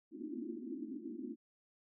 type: band-pass noise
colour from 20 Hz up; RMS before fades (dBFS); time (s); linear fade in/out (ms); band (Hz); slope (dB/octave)
white; -44; 0.11-1.36; 50; 220 to 350; 96
effects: none